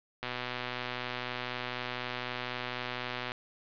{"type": "click train", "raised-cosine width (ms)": 0.3, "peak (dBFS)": -19, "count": 384, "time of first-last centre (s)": [0.23, 3.319], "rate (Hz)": 124, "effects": ["resampled to 11025 Hz", "8-bit"]}